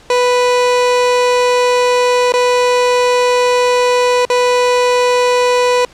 30% pulse tone with dropouts, 493.9 Hz, B4, in tune, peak -7 dBFS, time 0.1-5.85 s, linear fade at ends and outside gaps 2 ms, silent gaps 2.322-2.338 / 4.252-4.3 s, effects pink hiss -43 dBFS RMS until 5.93 s + low-pass 7000 Hz 12 dB/octave

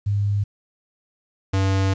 sine / square tone pair in turn, 101.7 / 96.39 Hz, G#2 / G2, -36 / -29 cents, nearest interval minor second, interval 93 cents, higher first, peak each -18 dBFS, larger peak neither, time 0.06-0.44 / 1.53-1.94 s, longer second, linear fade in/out 10 ms, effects resampled to 16000 Hz + 9-bit

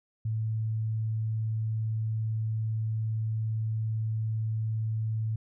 sine tone, 110.3 Hz, A2, 5 cents sharp, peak -27 dBFS, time 0.25-5.36 s, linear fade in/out 5 ms, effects none

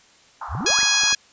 white band-pass noise, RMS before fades -33 dBFS, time 0.41-1.13 s, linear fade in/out 5 ms, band 780 to 1300 Hz, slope 48 dB/octave
sine exponential sweep, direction up, 48.7 to 2489 Hz, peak -25 dBFS, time 0.48-0.83 s, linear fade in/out 50 ms
clicks, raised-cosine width 2 ms, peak -25 dBFS, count 8, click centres 0.551 / 0.608 / 0.646 / 0.703 / 0.789 / 0.831 / 1.035 / 1.128 s
harmonic tone, 830.6 Hz, G#5, in tune, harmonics 2 / 3 / 4 / 5 / 6 / 7 / 8, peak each -24 / -24 / -24 / -24 / -24 / -24 / -24 dBFS, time 0.66-1.15 s, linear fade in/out 5 ms
effects white hiss -53 dBFS RMS until 1.32 s + resampled to 16000 Hz

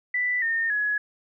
sine tone with pitch steps, 1980 / 1826.2 / 1684.3 Hz, B6 / A#6 / G#6, +4 / -36 / +24 cents, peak -22 dBFS, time 0.14-0.98 s, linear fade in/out 5 ms, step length 280 ms, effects none

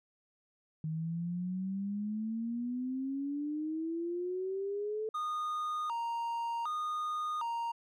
sine exponential sweep, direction up, 155.56 to 440 Hz, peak -33 dBFS, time 0.84-5.09 s, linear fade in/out 2 ms
triangle tone with vibrato, 1070 Hz, C6, 38 cents sharp, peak -31 dBFS, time 5.14-7.72 s, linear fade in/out 10 ms, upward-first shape square, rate 0.66 Hz, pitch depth 240 cents each way
effects none

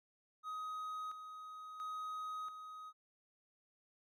triangle tone with tremolo, 1258 Hz, D#6, 19 cents sharp, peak -39 dBFS, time 0.43-2.93 s, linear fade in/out 50 ms, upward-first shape square, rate 0.73 Hz, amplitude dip 55%, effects none

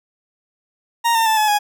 40% pulse tone with pitch steps, 932.3 / 905.8 / 880 / 854.9 / 830.6 Hz, A#5 / A#5 / A5 / G#5 / G#5, 0 / -50 / 0 / +50 / 0 cents, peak -13 dBFS, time 1.04-1.59 s, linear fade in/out 20 ms, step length 110 ms, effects none

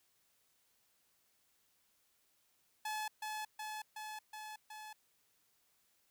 sawtooth tone with echo, 858 Hz, A5, 44 cents flat, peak -34 dBFS, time 2.85-3.08 s, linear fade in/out 5 ms, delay 370 ms, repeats 5, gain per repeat -2 dB, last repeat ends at 4.93 s, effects white hiss -75 dBFS RMS until 6.1 s

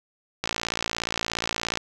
click train, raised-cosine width 0.2 ms, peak -8 dBFS, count 77, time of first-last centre 0.44-1.773 s, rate 57 Hz, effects none

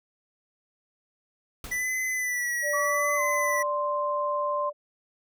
pink noise with exponential decay, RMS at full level -37 dBFS, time 1.64-2 s, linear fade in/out 2 ms, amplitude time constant 78 ms
square tone with vibrato, 1975 Hz, B6, in tune, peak -27 dBFS, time 1.71-3.63 s, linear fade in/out 10 ms, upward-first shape sine, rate 0.82 Hz, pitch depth 50 cents each way
sine tone, 587.3 Hz, D5, in tune, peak -28 dBFS, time 2.62-4.73 s, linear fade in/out 50 ms
sine tone with pitch glide, 1140 to 1045.4 Hz, C#6 to C6, +48 to -2 cents, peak -27 dBFS, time 2.73-4.7 s, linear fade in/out 10 ms, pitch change -150 cents, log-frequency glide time 3.16-3.22 s
effects none

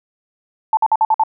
sine tone bursts, 880 Hz, A5, in tune, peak -10 dBFS, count 6, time 0.73-1.236 s, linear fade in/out 2 ms, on 41 ms, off 52 ms, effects none

